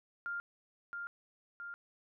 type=tone with echo; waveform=sine; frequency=1400 Hz; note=F6; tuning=4 cents sharp; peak=-36 dBFS; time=0.26-0.4 s; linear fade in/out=0 ms; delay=670 ms; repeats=2; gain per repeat=-3 dB; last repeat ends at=1.74 s; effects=none